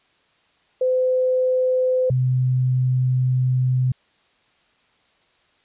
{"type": "tone pair in turn", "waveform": "sine", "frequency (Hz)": [511, 127.75], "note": ["C5", "C3"], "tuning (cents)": [-41, -41], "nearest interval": "2 octaves", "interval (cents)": 2400, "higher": "first", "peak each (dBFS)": -16, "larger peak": "neither", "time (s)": [[0.81, 2.1], [2.1, 3.92]], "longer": "second", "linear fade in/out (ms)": 5, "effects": ["white hiss -61 dBFS RMS until 5.64 s", "resampled to 8000 Hz"]}